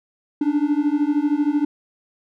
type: beating tone pair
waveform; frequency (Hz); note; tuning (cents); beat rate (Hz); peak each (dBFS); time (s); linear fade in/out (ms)
triangle; 287.3 / 300.3; D4 / D4; -38 / +39; 13; -18; 0.41-1.65; 5
effects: none